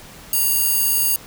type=tone with high-pass filter; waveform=square; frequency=939 Hz; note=A#5; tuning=12 cents sharp; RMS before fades=-18 dBFS; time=0.33-1.16 s; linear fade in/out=2 ms; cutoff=11000 Hz; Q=0.51; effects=pink hiss -41 dBFS RMS until 1.26 s